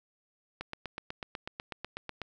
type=click train; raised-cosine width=0.3 ms; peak=-21 dBFS; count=14; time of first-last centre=0.61-2.217 s; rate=8.09 Hz; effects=none